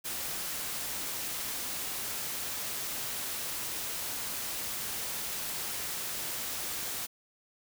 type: noise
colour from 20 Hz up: white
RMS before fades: -36 dBFS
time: 0.04-7.07 s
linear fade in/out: 20 ms
effects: none